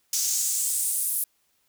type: noise with high-pass filter sweep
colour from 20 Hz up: pink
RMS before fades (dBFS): -26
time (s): 0.13-1.24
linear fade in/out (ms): 2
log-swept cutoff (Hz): 5900 to 11000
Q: 2.7
effects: white hiss -69 dBFS RMS until 1.68 s

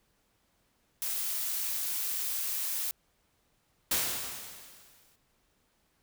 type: noise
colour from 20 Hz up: blue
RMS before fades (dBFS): -33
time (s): 1.02-2.91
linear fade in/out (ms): 0
type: noise with exponential decay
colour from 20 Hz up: white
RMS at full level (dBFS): -27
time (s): 3.91-5.16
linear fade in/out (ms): 5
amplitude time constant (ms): 270
effects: pink hiss -72 dBFS RMS until 6.02 s

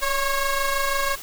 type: ring-modulated tone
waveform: 20% pulse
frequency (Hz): 549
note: C#5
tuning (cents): -17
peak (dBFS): -13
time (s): 0.01-1.16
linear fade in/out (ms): 20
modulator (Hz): 536
effects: white hiss -38 dBFS RMS until 1.22 s

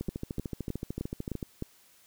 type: two click trains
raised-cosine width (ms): 3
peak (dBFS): -20 / -21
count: 6 / 20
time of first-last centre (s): 0.09-1.624 / 0.01-1.428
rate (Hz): 3.26 / 13.4
effects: white hiss -61 dBFS RMS until 2.06 s

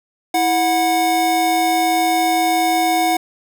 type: tone pair together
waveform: square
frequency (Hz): 327.6 / 733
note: E4 / F#5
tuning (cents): -11 / -16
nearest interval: octave + major second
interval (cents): 1395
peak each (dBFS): -21 / -16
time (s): 0.34-3.17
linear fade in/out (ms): 5
effects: none

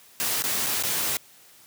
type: noise with dropouts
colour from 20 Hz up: white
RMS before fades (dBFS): -26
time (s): 0.2-1.17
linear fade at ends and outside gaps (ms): 0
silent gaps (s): 0.422-0.439 / 0.663-0.667 / 0.825-0.836
effects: white hiss -53 dBFS RMS until 1.66 s + high-pass 80 Hz 12 dB/octave

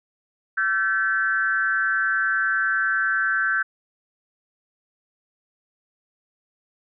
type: tone with frequency modulation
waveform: sine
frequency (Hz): 1540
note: G6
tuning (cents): -31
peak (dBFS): -19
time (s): 0.57-3.63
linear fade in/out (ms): 10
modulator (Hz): 190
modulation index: 0.83
effects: none

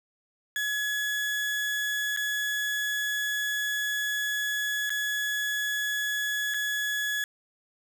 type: tone with dropouts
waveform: 35% pulse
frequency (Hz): 1692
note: G#6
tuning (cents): +32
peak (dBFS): -25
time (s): 0.56-7.24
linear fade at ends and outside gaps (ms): 1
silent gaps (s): 2.164-2.172 / 4.895-4.903 / 6.539-6.543
effects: none

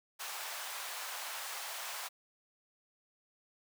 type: high-pass noise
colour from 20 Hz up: pink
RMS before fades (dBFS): -42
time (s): 0.19-2.09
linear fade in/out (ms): 20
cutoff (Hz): 720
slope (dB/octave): 24
effects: none

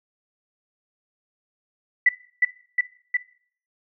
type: tone with echo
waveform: sine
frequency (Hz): 1975.5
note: B6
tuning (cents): 0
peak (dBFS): -12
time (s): 2.06-2.09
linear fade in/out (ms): 5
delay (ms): 360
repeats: 3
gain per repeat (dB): -2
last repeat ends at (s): 3.17
effects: noise-tail reverb RT60 0.5 s tail -17 dB re dry

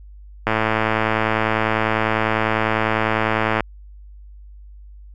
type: click train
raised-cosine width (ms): 0.5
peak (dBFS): -3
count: 346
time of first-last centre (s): 0.47-3.606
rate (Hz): 110
effects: added 50 Hz sine -38 dBFS peak until 5.14 s

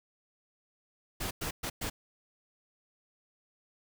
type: noise bursts at uneven times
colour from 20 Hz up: pink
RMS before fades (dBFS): -35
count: 4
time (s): 1.2-1.31 / 1.41-1.51 / 1.63-1.7 / 1.81-1.9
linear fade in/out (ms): 10
effects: none

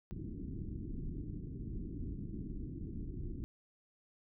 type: low-pass noise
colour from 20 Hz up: pink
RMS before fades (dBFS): -42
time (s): 0.11-3.44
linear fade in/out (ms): 0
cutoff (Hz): 350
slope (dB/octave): 48
effects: none

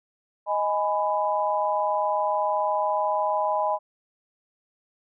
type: chord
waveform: sine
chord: G# minor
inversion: second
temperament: just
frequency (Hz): 623 / 830.6 / 996.7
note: D#5 / G#5 / B5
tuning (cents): +2 / 0 / +16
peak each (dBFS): -26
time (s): 0.46-3.79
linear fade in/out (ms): 50
effects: none

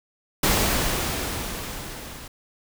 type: noise with level ramp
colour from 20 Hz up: pink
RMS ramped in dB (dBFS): -19 to -40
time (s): 0.43-2.28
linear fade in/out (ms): 5
effects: none

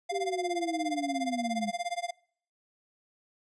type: tone with tremolo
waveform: square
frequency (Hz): 698.5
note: F5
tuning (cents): 0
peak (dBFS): -29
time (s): 0.09-2.11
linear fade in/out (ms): 10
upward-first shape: sine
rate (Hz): 17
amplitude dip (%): 95
type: linear sweep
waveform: sine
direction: down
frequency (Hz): 400.4 to 203.4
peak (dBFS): -31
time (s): 0.11-1.71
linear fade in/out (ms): 20
effects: noise-tail reverb RT60 0.6 s tail -26 dB re dry + resampled to 22050 Hz

